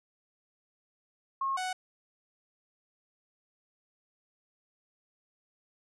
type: tone pair in turn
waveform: sine / sawtooth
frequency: 1082 / 741.5 Hz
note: C#6 / F#5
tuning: -42 / +4 cents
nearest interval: perfect fifth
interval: 654 cents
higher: first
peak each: -28 dBFS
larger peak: neither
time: 1.41-1.57 / 1.57-1.73 s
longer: neither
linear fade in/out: 5 ms
effects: resampled to 24000 Hz